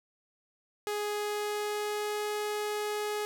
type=tone with pitch glide; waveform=sawtooth; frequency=416.4 to 419.5 Hz; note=G#4 to G#4; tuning=+5 to +17 cents; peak=-27 dBFS; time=0.87-3.25 s; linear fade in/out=0 ms; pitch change=+12 cents; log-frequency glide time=1.1-2.29 s; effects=none